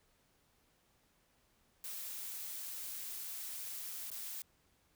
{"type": "noise with dropouts", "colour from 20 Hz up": "blue", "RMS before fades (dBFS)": -44, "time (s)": [1.84, 4.42], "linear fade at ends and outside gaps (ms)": 1, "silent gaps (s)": [4.102, 4.115], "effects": ["pink hiss -73 dBFS RMS until 4.95 s"]}